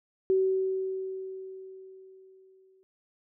sine tone with exponential decay, 379.6 Hz, F#4, 44 cents sharp, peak -20 dBFS, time 0.3-2.83 s, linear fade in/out 0 ms, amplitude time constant 550 ms, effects none

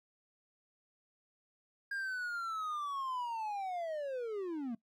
triangle linear sweep, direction down, 1623 to 220 Hz, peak -34 dBFS, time 1.91-4.75 s, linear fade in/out 5 ms, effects noise-tail reverb RT60 0.1 s tail -20 dB re dry

